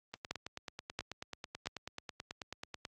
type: two click trains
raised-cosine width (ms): 0.2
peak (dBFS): -24 / -18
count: 26 / 3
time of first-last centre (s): 0.14-2.851 / 0.31-1.671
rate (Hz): 9.22 / 1.47
effects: high-pass 60 Hz 12 dB/octave + Opus 32 kbps